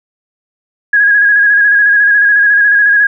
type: tone with vibrato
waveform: sine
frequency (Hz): 1652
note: G#6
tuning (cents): -10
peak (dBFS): -5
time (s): 0.93-3.07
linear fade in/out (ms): 5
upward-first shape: square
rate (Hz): 14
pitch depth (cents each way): 29
effects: none